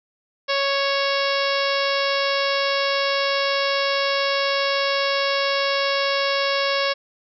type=harmonic tone with a mistuned harmonic; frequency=554.4 Hz; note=C#5; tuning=in tune; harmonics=1 / 2 / 3 / 4 / 5 / 6 / 7 / 8 / 9 / 10; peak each=-23 / -26 / -28 / -29 / -30 / -31 / -31 / -32 / -33 / -33 dBFS; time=0.48-6.94 s; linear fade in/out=20 ms; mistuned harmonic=10; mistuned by=-34 cents; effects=none